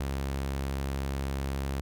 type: tone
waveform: sawtooth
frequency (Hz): 68.2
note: C#2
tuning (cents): -28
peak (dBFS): -26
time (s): 0-1.81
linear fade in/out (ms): 5
effects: none